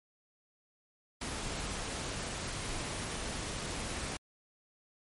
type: noise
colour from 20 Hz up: pink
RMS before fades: -38 dBFS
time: 1.21-4.17 s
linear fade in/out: 5 ms
effects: MP3 48 kbps